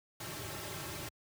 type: noise with comb filter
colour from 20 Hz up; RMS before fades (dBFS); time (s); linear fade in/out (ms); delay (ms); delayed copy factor
pink; -42; 0.2-1.09; 5; 4.1; -0.8
effects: high-pass 80 Hz 12 dB/octave